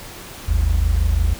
sine tone pair together, 51.85 / 77.78 Hz, G#1 / D#2, -2 / 0 cents, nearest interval perfect fifth, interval 702 cents, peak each -15 dBFS, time 0.48-1.34 s, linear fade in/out 10 ms, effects tanh soft clip ceiling -11 dBFS + pink hiss -36 dBFS RMS until 1.39 s

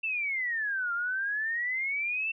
sine exponential two-way sweep, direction down then up, 2700 to 1380 to 2700 Hz, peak -28 dBFS, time 0.03-2.32 s, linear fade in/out 10 ms, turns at 0.93 s, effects none

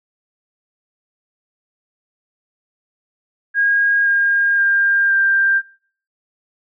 sine tone with pitch steps, 1632 / 1616.1 / 1600.3 / 1584.6 Hz, G#6 / G#6 / G6 / G6, -31 / -48 / +35 / +18 cents, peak -12 dBFS, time 3.54-5.62 s, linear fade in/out 50 ms, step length 520 ms, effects noise-tail reverb RT60 0.5 s tail -22 dB re dry

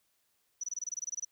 sine tone bursts, 5920 Hz, F#8, in tune, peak -33 dBFS, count 13, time 0.61-1.249 s, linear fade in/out 5 ms, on 27 ms, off 24 ms, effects white hiss -75 dBFS RMS until 1.31 s

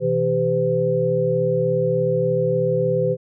sine tone cluster, 126 / 162.7 / 395.5 / 508 Hz, B2 / E3 / G4 / B4, +35 / -22 / +15 / +49 cents, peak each -26 / -24 / -24 / -19 dBFS, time 0-3.17 s, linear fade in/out 50 ms, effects none

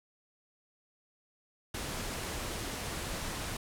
pink low-pass noise, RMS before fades -38 dBFS, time 1.74-3.57 s, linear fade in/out 5 ms, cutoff 12000 Hz, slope 24 dB/octave, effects none

